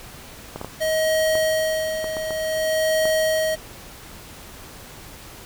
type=clicks; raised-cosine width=1 ms; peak=-16 dBFS; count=8; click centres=0.56 / 0.614 / 0.646 / 1.354 / 2.043 / 2.168 / 2.307 / 3.055 s
type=tone with tremolo; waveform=square; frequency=632 Hz; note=D#5; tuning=27 cents sharp; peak=-18 dBFS; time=0.8-3.56 s; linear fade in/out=20 ms; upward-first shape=sine; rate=0.55 Hz; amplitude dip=60%
effects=pink hiss -41 dBFS RMS until 5.45 s